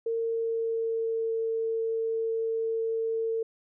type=tone with pitch glide; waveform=sine; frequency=457 to 451 Hz; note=A#4 to A4; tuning=-34 to +43 cents; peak=-26 dBFS; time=0.06-3.43 s; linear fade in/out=5 ms; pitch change=-23 cents; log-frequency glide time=0.17-1.37 s; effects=none